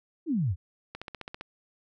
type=exponential sweep; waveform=sine; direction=down; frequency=359.6 to 76.6 Hz; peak=-24 dBFS; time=0.26-0.56 s; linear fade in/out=50 ms
type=click train; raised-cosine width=0.3 ms; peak=-22 dBFS; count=8; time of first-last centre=0.95-1.411 s; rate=15.2 Hz
effects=none